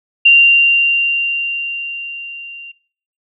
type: tone with level ramp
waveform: sine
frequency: 2774 Hz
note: F7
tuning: 12 cents flat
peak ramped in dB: -3 to -30 dBFS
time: 0.25-2.72 s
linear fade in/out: 10 ms
effects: noise-tail reverb RT60 0.5 s tail -20 dB re dry